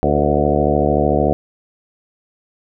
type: harmonic tone with a mistuned harmonic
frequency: 73.42 Hz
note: D2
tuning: in tune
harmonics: 1 / 2 / 3 / 4 / 5 / 6 / 7 / 8 / 9 / 10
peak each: -22 / -22 / -22 / -22 / -22 / -22 / -22 / -22 / -22 / -22 dBFS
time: 0.03-1.33 s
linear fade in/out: 0 ms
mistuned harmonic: 6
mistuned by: +37 cents
effects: none